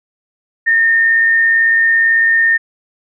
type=tone with amplitude modulation; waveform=sine; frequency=1824 Hz; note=A#6; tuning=38 cents flat; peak=-7 dBFS; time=0.66-2.58 s; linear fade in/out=20 ms; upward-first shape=sine; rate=118 Hz; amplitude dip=30%; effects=none